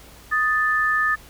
sine tone pair together, 1244.5 / 1760 Hz, D#6 / A6, 0 / 0 cents, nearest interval tritone, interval 600 cents, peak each -22 / -19 dBFS, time 0.31-1.16 s, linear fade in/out 20 ms, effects added 56 Hz sine -49 dBFS peak until 1.29 s + pink hiss -47 dBFS RMS until 1.29 s

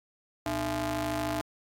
sawtooth ring-modulated tone, 183.8 Hz, F#3, 11 cents flat, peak -22 dBFS, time 0.46-1.41 s, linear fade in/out 0 ms, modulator 486 Hz, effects AAC 64 kbps

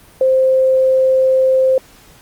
sine tone, 523.3 Hz, C5, in tune, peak -9 dBFS, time 0.21-1.78 s, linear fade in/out 2 ms, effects pink hiss -45 dBFS RMS until 2.21 s + Opus 32 kbps

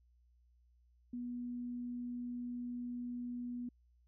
sine tone, 243.6 Hz, B3, 24 cents flat, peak -39 dBFS, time 1.13-3.69 s, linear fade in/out 5 ms, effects added 60 Hz sine -66 dBFS peak until 4.07 s

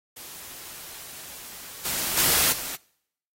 white noise with level steps, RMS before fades -41 / -28 / -21 / -33 dBFS, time 0.16-2.76 s, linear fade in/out 10 ms, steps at 1.85 / 2.17 / 2.52 s, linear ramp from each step 5 ms, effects noise-tail reverb RT60 0.7 s tail -23 dB re dry + AAC 48 kbps

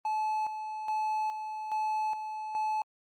triangle tone with tremolo, 863 Hz, A5, 34 cents flat, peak -26 dBFS, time 0.05-2.82 s, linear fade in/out 2 ms, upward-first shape square, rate 1.2 Hz, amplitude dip 55%, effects Opus 32 kbps

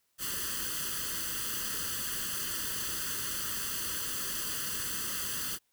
white noise with comb filter, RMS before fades -35 dBFS, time 0.18-5.59 s, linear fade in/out 50 ms, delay 0.65 ms, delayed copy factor +0.9, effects white hiss -75 dBFS RMS until 5.72 s

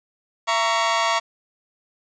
sawtooth chord, A# diminished, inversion second, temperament just, 671.3 / 932.3 / 1118.8 Hz, E5 / A#5 / C#6, +31 / 0 / +16 cents, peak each -20 / -19 / -19 dBFS, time 0.47-1.2 s, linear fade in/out 20 ms, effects resampled to 16000 Hz + 8-bit

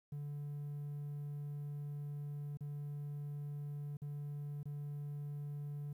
triangle tone with dropouts, 145.2 Hz, D3, 19 cents flat, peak -38 dBFS, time 0.12-5.93 s, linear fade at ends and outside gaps 5 ms, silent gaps 2.572-2.607 / 3.97-4.018 / 4.631-4.655 s, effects tanh soft clip ceiling -34 dBFS + 12-bit

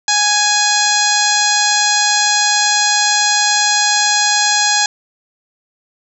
harmonic tone with a mistuned harmonic, 830.6 Hz, G#5, in tune, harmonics 1 / 2 / 3 / 4 / 5 / 6 / 7 / 8 / 9, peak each -18 / -18 / -24 / -22 / -19 / -21 / -24 / -18 / -22 dBFS, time 0.08-4.86 s, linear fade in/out 2 ms, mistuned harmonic 4, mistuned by +20 cents, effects none

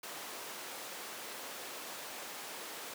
pink high-pass noise, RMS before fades -45 dBFS, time 0.03-2.94 s, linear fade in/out 5 ms, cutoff 430 Hz, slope 12 dB/octave, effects none

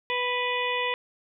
harmonic tone, 493.9 Hz, B4, in tune, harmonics 1 / 2 / 4 / 5 / 6 / 7, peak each -31 / -30 / -31 / -32 / -35 / -36 dBFS, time 0.1-0.94 s, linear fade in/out 0 ms, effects none

